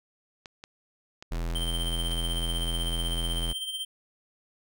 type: clicks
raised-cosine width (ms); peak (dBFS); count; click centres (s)
0.2; -25; 6; 0.458 / 0.639 / 1.225 / 1.355 / 1.504 / 2.115
type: tone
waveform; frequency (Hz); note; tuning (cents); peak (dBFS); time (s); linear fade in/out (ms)
square; 41.97; E1; +32; -29; 1.31-3.53; 10
type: tone with tremolo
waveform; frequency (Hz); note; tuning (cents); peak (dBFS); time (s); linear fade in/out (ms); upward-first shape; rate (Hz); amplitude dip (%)
square; 3136; G7; 0; -30; 1.55-3.85; 5; sine; 16; 55
effects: none